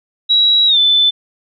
sine tone with pitch glide, 3879 to 3516 Hz, B7 to A7, -32 to -2 cents, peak -8 dBFS, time 0.29-1.11 s, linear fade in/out 20 ms, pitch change -170 cents, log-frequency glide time 0.67-0.78 s, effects none

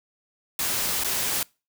white noise with dropouts, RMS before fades -26 dBFS, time 0.59-1.43 s, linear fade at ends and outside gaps 2 ms, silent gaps 1.037-1.045 s, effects noise-tail reverb RT60 0.3 s tail -25 dB re dry

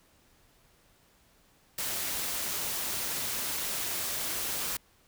white noise with amplitude modulation, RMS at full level -32 dBFS, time 1.78-4.77 s, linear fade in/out 5 ms, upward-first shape sine, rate 194 Hz, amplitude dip 25%, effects pink hiss -64 dBFS RMS until 5.07 s

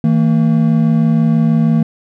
triangle tone pair together, 161.07 / 227.3 Hz, E3 / A#3, -40 / -43 cents, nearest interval tritone, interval 597 cents, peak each -10 dBFS, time 0.04-1.83 s, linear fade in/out 2 ms, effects none

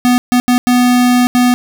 square tone bursts at uneven times, 246.9 Hz, B3, in tune, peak -8 dBFS, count 5, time 0.05-0.18 / 0.32-0.4 / 0.48-0.58 / 0.67-1.27 / 1.35-1.54 s, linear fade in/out 0 ms, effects none

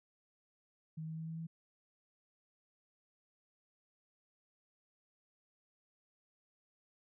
sine tone with pitch steps, 158.5 / 159.79 / 161.08 / 162.39 / 163.71 Hz, D#3 / D#3 / E3 / E3 / E3, +32 / +46 / -40 / -26 / -12 cents, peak -40 dBFS, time 0.97-1.47 s, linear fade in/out 10 ms, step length 100 ms, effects none

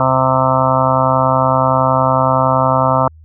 harmonic tone, 130.81 Hz, C3, in tune, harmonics 1 / 2 / 4 / 5 / 6 / 7 / 8 / 9 / 10, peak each -18 / -22 / -20 / -17 / -23 / -17 / -20 / -19 / -20 dBFS, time 0-3.08 s, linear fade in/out 2 ms, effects added 79 Hz sine -38 dBFS peak until 3.24 s

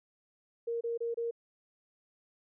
sine tone bursts, 466.2 Hz, A#4, in tune, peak -31 dBFS, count 4, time 0.67-1.311 s, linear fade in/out 10 ms, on 140 ms, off 27 ms, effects none

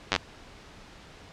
slowing click train, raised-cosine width 0.2 ms, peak -5 dBFS, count 5, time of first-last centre 0.12-0.162 s, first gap 10 ms, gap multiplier 1.04, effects pink hiss -49 dBFS RMS until 1.32 s + low-pass 5000 Hz 12 dB/octave

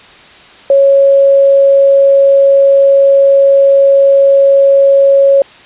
sine tone, 552 Hz, C#5, 7 cents flat, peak -3 dBFS, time 0.7-5.42 s, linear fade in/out 2 ms, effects white hiss -37 dBFS RMS until 5.65 s + resampled to 8000 Hz

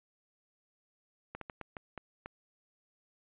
slowing click train, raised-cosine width 0.5 ms, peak -26 dBFS, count 7, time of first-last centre 1.35-2.26 s, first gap 63 ms, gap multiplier 1.35, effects resampled to 8000 Hz

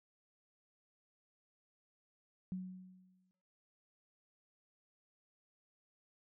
sine tone with exponential decay, 185 Hz, F#3, in tune, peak -36 dBFS, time 2.52-3.31 s, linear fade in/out 0 ms, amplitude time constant 170 ms, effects noise-tail reverb RT60 0.8 s tail -23 dB re dry

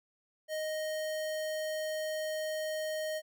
square tone, 622.3 Hz, D#5, in tune, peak -34 dBFS, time 0.48-3.22 s, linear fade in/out 50 ms, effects none

